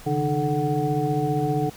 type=tone cluster; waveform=sine; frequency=138.1 / 153.3 / 302.6 / 435.1 / 744 Hz; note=C#3 / D#3 / D#4 / A4 / F#5; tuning=-6 / -25 / -48 / -19 / +9 cents; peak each=-27 dBFS; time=0.06-1.7 s; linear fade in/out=10 ms; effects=pink hiss -45 dBFS RMS until 1.76 s